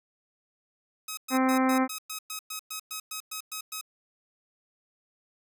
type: tone bursts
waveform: 5% pulse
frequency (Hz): 1271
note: D#6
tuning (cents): +36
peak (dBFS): -22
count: 14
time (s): 1.08-3.812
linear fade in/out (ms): 5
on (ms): 93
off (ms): 110
type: harmonic tone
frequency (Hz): 260.6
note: C4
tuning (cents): -7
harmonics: 1 / 2 / 3 / 4 / 5 / 6 / 7 / 8 / 9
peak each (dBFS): -23 / -31 / -30 / -32 / -33 / -39 / -39 / -38 / -43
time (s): 1.3-1.88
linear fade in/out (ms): 50
effects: none